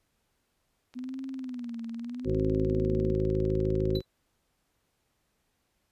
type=click train; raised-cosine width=0.2 ms; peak=-33 dBFS; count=62; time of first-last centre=0.94-4.005 s; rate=19.9 Hz
type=tone with vibrato; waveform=sine; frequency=246.9 Hz; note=B3; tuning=in tune; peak=-34 dBFS; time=0.95-3.13 s; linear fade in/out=20 ms; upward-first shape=sine; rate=0.82 Hz; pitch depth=130 cents each way
type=harmonic tone; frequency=53.2 Hz; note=G#1; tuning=42 cents sharp; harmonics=1 / 2 / 3 / 4 / 5 / 6 / 7 / 9 / 10; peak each=-33 / -32 / -33 / -39 / -38 / -39 / -28 / -40 / -37 dBFS; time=2.24-4.02 s; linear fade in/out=50 ms
type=tone with exponential decay; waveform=triangle; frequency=3980 Hz; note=B7; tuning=13 cents sharp; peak=-30 dBFS; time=3.95-4.05 s; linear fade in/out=5 ms; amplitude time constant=21 ms
effects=pink hiss -75 dBFS RMS until 5.91 s + resampled to 32000 Hz